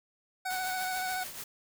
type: tone with vibrato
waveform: 25% pulse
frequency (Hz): 744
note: F#5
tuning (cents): +9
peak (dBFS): -28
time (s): 0.45-1.24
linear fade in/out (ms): 10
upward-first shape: triangle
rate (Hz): 14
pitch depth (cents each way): 26
type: noise with tremolo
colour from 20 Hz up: white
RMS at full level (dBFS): -40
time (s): 0.5-1.44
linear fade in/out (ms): 5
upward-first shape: triangle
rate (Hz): 6.9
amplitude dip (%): 55
effects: none